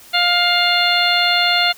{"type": "harmonic tone", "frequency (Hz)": 704, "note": "F5", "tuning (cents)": 14, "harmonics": [1, 2, 3, 4, 5, 6], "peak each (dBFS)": [-20, -20, -20, -20, -20, -20], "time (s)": [0.13, 1.73], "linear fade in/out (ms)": 20, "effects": ["white hiss -43 dBFS RMS until 1.77 s"]}